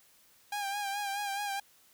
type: tone with vibrato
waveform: sawtooth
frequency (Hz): 806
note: G5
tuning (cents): +48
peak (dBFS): -29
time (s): 0.52-1.6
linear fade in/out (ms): 5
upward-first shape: sine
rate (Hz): 4.7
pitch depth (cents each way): 46
effects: white hiss -63 dBFS RMS until 1.93 s